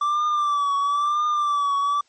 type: tone with vibrato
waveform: triangle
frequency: 1166 Hz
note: D6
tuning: 13 cents flat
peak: -17 dBFS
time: 0.01-2.01 s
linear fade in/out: 5 ms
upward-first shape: triangle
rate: 1 Hz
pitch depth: 70 cents each way
effects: white hiss -62 dBFS RMS until 2.08 s + MP3 32 kbps